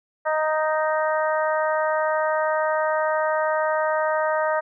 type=harmonic tone; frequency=311 Hz; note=D#4; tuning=1 cent flat; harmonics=2 / 3 / 4 / 5 / 6; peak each=-22 / -26 / -28 / -30 / -32 dBFS; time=0.25-4.61 s; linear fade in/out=20 ms; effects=none